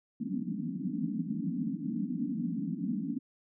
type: band-pass noise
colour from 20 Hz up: white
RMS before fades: -34 dBFS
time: 0.2-3.19 s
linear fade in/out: 10 ms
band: 160 to 290 Hz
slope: 96 dB/octave
effects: none